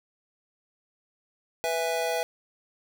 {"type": "chord", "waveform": "square", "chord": "E major", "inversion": "second", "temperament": "just", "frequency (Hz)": [494.4, 659.3, 824.1], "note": ["B4", "E5", "G#5"], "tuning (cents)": [2, 0, -14], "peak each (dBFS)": [-31, -30, -33], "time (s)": [1.64, 2.23], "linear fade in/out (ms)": 0, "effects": []}